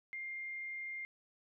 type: tone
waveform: sine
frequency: 2112 Hz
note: C7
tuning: 16 cents sharp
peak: -40 dBFS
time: 0.13-1.05 s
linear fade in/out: 0 ms
effects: none